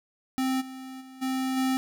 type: tone with level steps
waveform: square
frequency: 261.6 Hz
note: C4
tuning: in tune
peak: -25 / -39 / -45 / -27 / -24 dBFS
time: 0.38-1.77 s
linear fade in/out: 0 ms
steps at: 0.6 / 1 / 1.21 / 1.56 s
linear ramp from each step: 20 ms
effects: none

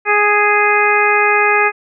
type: harmonic tone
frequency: 415.3 Hz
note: G#4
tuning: in tune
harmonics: 1 / 2 / 3 / 4 / 5 / 6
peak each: -17 / -17 / -17 / -17 / -17 / -17 dBFS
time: 0.05-1.72 s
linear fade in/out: 50 ms
effects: none

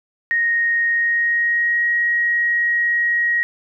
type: tone with pitch glide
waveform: sine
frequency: 1864.7 to 1891.8 Hz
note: A#6 to A#6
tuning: 0 to +25 cents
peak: -15 dBFS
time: 0.31-3.43 s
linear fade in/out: 0 ms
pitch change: +25 cents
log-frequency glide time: 0.9-1.87 s
effects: none

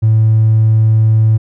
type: tone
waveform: triangle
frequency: 110 Hz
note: A2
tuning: in tune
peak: -3 dBFS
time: 0.02-1.38 s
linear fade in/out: 20 ms
effects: tanh soft clip ceiling -3 dBFS

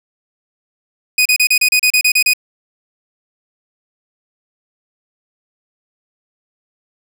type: tone bursts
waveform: sawtooth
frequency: 2489 Hz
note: D#7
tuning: in tune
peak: -6 dBFS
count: 11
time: 1.18-2.335 s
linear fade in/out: 5 ms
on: 75 ms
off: 33 ms
effects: none

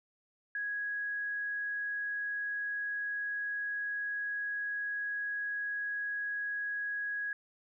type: tone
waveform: sine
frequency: 1661.2 Hz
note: G#6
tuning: in tune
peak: -33 dBFS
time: 0.55-7.33 s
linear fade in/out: 2 ms
effects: none

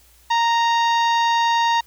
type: harmonic tone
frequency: 930 Hz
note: A#5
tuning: 4 cents flat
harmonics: 1 / 2 / 3 / 4 / 5 / 6 / 7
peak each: -16 / -25 / -30 / -28 / -35 / -38 / -39 dBFS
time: 0.3-1.81 s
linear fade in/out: 10 ms
effects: added 60 Hz sine -54 dBFS peak until 1.86 s + white hiss -54 dBFS RMS until 1.86 s

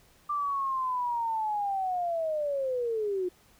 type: linear sweep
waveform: sine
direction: down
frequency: 1185 to 353 Hz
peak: -27 dBFS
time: 0.29-3.29 s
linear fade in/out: 10 ms
effects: pink hiss -61 dBFS RMS until 3.59 s

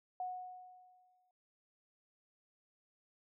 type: tone with exponential decay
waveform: sine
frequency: 733 Hz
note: F#5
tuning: 16 cents flat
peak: -36 dBFS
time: 0.2-1.31 s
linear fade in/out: 2 ms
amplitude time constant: 240 ms
effects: none

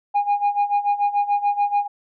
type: tone with tremolo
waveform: sine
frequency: 817 Hz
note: G#5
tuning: 29 cents flat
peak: -12 dBFS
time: 0.14-1.88 s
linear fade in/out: 20 ms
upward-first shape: sine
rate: 6.9 Hz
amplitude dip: 85%
effects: tanh soft clip ceiling -14 dBFS

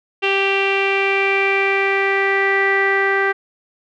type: tone with low-pass filter sweep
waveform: sawtooth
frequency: 392 Hz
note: G4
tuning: in tune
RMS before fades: -17 dBFS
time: 0.22-3.33 s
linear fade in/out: 20 ms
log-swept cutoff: 2800 to 1800 Hz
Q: 7.2
effects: none

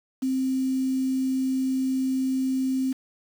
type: tone with quantisation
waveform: sine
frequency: 262.2 Hz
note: C4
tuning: 4 cents sharp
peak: -22 dBFS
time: 0.22-2.93 s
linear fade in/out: 10 ms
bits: 7
effects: none

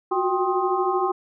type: tone cluster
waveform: sine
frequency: 358.4 / 371.3 / 786 / 1059 / 1252 Hz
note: F4 / F#4 / G5 / C6 / D#6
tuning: +45 / +6 / +4 / +21 / +10 cents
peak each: -28 / -24 / -25 / -26 / -30 dBFS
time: 0.11-1.12 s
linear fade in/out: 10 ms
effects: none

